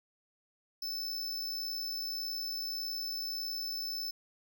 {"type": "tone with amplitude modulation", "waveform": "square", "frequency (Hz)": 5270, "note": "E8", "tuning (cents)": -1, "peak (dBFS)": -34, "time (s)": [0.82, 4.11], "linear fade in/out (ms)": 5, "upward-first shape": "sine", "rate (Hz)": 61.7, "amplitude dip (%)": 30, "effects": []}